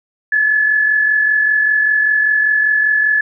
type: tone pair together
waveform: sine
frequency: 1675 / 1720.1 Hz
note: G#6 / A6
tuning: +14 / -40 cents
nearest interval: unison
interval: 46 cents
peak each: -21 / -11 dBFS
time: 0.32-3.21 s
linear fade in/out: 5 ms
effects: none